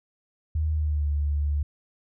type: tone with pitch glide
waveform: sine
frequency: 77.78 to 72.99 Hz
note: D#2 to D2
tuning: 0 to -10 cents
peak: -22 dBFS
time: 0.55-1.63 s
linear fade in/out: 5 ms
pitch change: -110 cents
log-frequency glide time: 0.72-1.07 s
effects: none